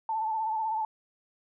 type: tone with vibrato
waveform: sine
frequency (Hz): 880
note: A5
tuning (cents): 0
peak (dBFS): -27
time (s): 0.09-0.85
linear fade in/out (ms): 2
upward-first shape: sine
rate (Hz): 16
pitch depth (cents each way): 45
effects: none